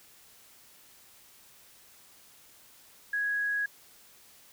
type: tone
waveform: sine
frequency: 1661.2 Hz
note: G#6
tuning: in tune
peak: -27 dBFS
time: 3.13-3.66 s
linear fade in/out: 5 ms
effects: white hiss -57 dBFS RMS until 4.52 s